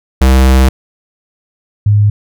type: tone pair in turn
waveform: square / sine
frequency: 65.41 / 103.83 Hz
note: C2 / G#2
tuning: 0 / 0 cents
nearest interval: minor sixth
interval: 800 cents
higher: second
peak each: -5 dBFS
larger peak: neither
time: 0.21-0.69 / 1.86-2.1 s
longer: first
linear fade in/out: 5 ms
effects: none